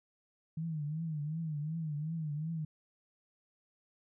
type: tone with vibrato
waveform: sine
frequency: 155.56 Hz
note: D#3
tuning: in tune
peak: -34 dBFS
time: 0.57-2.65 s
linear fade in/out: 5 ms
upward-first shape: triangle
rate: 2.7 Hz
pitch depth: 130 cents each way
effects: none